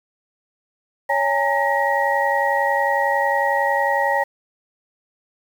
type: tone cluster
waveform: sine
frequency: 560 / 820 / 911 / 1900 Hz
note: C#5 / G#5 / A#5 / A#6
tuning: +18 / -22 / -40 / +33 cents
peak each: -22 dBFS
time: 1.09-4.24 s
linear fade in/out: 10 ms
effects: 7-bit

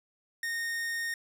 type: tone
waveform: 45% pulse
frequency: 1845 Hz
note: A#6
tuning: 18 cents flat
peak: -31 dBFS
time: 0.43-1.14 s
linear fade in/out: 2 ms
effects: resampled to 32000 Hz

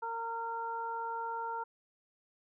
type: harmonic tone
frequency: 459.4 Hz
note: A#4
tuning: 25 cents flat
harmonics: 1 / 2 / 3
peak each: -44 / -36 / -42 dBFS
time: 0.02-1.64 s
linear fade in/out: 10 ms
effects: none

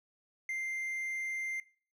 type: tone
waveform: triangle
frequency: 2093 Hz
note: C7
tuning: in tune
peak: -32 dBFS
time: 0.49-1.6 s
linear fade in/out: 2 ms
effects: noise-tail reverb RT60 0.4 s tail -20 dB re dry

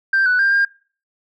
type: tone with pitch steps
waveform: sine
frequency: 1574 / 1486 / 1592 / 1607 Hz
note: G6 / F#6 / G6 / G6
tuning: +7 / +7 / +26 / +43 cents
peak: -11 dBFS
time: 0.13-0.65 s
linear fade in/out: 5 ms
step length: 130 ms
effects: noise-tail reverb RT60 0.4 s tail -21 dB re dry + tanh soft clip ceiling -10 dBFS

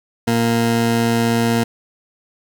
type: tone pair together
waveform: 20% pulse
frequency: 116.15 / 232.3 Hz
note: A#2 / A#3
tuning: -6 / -6 cents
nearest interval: octave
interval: 1200 cents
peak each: -14 dBFS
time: 0.27-1.64 s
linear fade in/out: 10 ms
effects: none

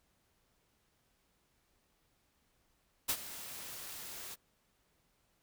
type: noise with ADSR envelope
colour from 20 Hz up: white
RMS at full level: -31 dBFS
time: 3.08-4.36 s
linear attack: 17 ms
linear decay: 63 ms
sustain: -15 dB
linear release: 25 ms
effects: pink hiss -75 dBFS RMS until 5.42 s

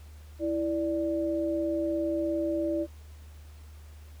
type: tone pair together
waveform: sine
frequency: 329.6 / 587.3 Hz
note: E4 / D5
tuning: 0 / 0 cents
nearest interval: minor seventh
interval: 1000 cents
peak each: -28 / -30 dBFS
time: 0.39-2.87 s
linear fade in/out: 50 ms
effects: added 75 Hz sine -45 dBFS peak until 4.2 s + pink hiss -59 dBFS RMS until 4.2 s

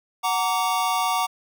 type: chord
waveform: square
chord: Gb augmented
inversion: none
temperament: just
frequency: 740 / 925 / 1156.2 Hz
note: Gb5 / Bb5 / D6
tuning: 0 / -14 / -27 cents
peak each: -26 dBFS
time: 0.23-1.27 s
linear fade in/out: 20 ms
effects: none

